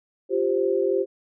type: chord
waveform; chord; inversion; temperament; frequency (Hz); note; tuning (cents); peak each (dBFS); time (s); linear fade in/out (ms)
sine; F suspended second; none; equal; 349.2 / 392 / 523.3; F4 / G4 / C5; 0 / 0 / 0; -26 / -22 / -25; 0.29-1.06; 50
effects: none